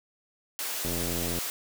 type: high-pass noise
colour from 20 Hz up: white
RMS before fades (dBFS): -33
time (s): 0.59-1.5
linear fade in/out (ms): 0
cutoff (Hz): 380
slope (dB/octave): 12
type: click train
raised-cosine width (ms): 2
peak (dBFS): -21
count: 47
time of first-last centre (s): 0.85-1.386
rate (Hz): 85.8
effects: none